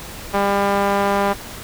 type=tone with band-pass filter; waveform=sawtooth; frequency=200 Hz; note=G3; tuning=35 cents sharp; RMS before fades=-18 dBFS; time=0.33-1.34 s; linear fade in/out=20 ms; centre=880 Hz; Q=1.2; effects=pink hiss -34 dBFS RMS until 1.63 s